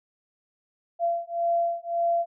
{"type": "beating tone pair", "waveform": "sine", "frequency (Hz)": [682, 683.8], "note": ["F5", "F5"], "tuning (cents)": [-41, -37], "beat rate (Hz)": 1.8, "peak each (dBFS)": -26, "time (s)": [0.99, 2.26], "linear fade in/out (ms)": 50, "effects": []}